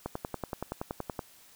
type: click train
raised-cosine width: 1 ms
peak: -19 dBFS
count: 13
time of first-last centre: 0.06-1.192 s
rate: 10.6 Hz
effects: white hiss -57 dBFS RMS until 1.55 s